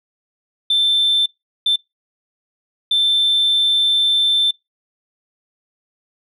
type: tone bursts at uneven times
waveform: sine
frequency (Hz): 3550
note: A7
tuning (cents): +15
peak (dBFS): -11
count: 3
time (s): 0.7-1.26 / 1.66-1.76 / 2.91-4.51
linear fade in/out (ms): 5
effects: noise-tail reverb RT60 0.2 s tail -25 dB re dry + tanh soft clip ceiling -10 dBFS